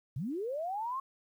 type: linear sweep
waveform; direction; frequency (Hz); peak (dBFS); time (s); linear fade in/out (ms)
sine; up; 110 to 1097; -33; 0.16-1; 5
effects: 11-bit